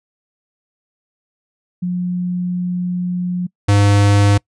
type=tone pair in turn; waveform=sine / square; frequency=178.9 / 101.48 Hz; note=F3 / G#2; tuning=+42 / -40 cents; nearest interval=minor seventh; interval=982 cents; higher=first; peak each=-17 / -10 dBFS; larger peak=second; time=1.82-3.47 / 3.68-4.38 s; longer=first; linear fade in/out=10 ms; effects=noise-tail reverb RT60 0.1 s tail -25 dB re dry + resampled to 22050 Hz